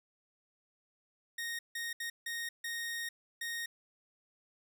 sawtooth tone bursts at uneven times, 1860 Hz, A#6, 4 cents flat, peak -33 dBFS, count 6, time 1.38-1.59 / 1.75-1.93 / 2-2.1 / 2.26-2.49 / 2.64-3.09 / 3.41-3.66 s, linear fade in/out 5 ms, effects none

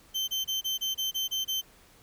35% pulse tone bursts, 3100 Hz, G7, 20 cents flat, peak -26 dBFS, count 9, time 0.14-1.616 s, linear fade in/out 20 ms, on 140 ms, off 27 ms, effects pink hiss -58 dBFS RMS until 2.02 s

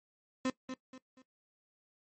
35% pulse tone with echo, 259 Hz, C4, 17 cents flat, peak -28 dBFS, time 0.45-0.5 s, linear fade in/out 2 ms, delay 240 ms, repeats 3, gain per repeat -9 dB, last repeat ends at 1.22 s, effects noise-tail reverb RT60 0.1 s tail -18 dB re dry + MP3 32 kbps

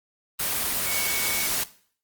sine tone in noise, 2234 Hz, C#7, 13 cents sharp, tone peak -30 dBFS, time 0.86-1.47 s, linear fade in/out 10 ms, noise white, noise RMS -26 dBFS, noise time 0.39-1.64 s, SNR -7 dB, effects noise-tail reverb RT60 0.5 s tail -17 dB re dry + Opus 24 kbps

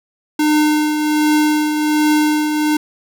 square tone with tremolo, 303 Hz, D#4, 46 cents flat, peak -11 dBFS, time 0.39-2.77 s, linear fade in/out 5 ms, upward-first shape triangle, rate 1.3 Hz, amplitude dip 50%, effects none

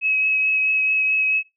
sine tone with vibrato, 2561 Hz, D#7, 49 cents sharp, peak -17 dBFS, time 0.01-1.43 s, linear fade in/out 50 ms, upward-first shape triangle, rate 4.6 Hz, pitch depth 14 cents each way, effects noise-tail reverb RT60 0.2 s tail -20 dB re dry

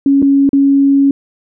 sine tone with dropouts, 277.2 Hz, C#4, in tune, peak -6 dBFS, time 0.06-1.11 s, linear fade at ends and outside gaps 2 ms, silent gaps 0.219-0.225 / 0.492-0.531 s, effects none

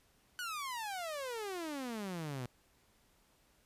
sawtooth exponential sweep, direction down, 1500 to 120 Hz, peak -35 dBFS, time 0.39-2.46 s, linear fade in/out 0 ms, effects pink hiss -70 dBFS RMS until 3.65 s + resampled to 32000 Hz

